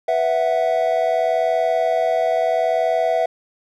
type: chord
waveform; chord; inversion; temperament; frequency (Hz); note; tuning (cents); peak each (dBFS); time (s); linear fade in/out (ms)
triangle; B suspended fourth; none; equal; 493.9 / 659.3 / 740; B4 / E5 / F#5; 0 / 0 / 0; -22 / -16 / -20; 0.08-3.26; 5
effects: none